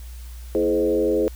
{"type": "tone with frequency modulation", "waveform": "sine", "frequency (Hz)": 420.1, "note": "G#4", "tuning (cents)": 20, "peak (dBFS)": -17, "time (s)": [0.55, 1.28], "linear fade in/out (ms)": 0, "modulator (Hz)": 92.4, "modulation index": 1.3, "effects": ["added 60 Hz sine -34 dBFS peak until 1.35 s", "white hiss -49 dBFS RMS until 1.35 s"]}